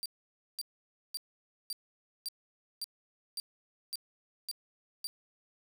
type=tone bursts; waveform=sawtooth; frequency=4699 Hz; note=D8; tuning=in tune; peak=-32 dBFS; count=10; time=0.03-5.07 s; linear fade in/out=0 ms; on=27 ms; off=530 ms; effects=none